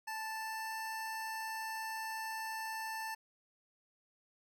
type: tone with pitch glide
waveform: 25% pulse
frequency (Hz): 880 to 885.6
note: A5 to A5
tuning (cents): 0 to +11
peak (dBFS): -35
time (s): 0.07-3.15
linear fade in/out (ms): 10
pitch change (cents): +11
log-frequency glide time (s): 0.25-0.76
effects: none